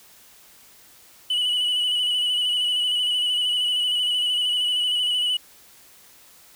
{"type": "tone with vibrato", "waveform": "sine", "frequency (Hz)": 2960, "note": "F#7", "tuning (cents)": 0, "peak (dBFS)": -17, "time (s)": [1.3, 5.37], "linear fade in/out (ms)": 5, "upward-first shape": "square", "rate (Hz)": 13, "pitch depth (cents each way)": 26, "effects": ["tanh soft clip ceiling -19 dBFS", "white hiss -51 dBFS RMS until 6.55 s"]}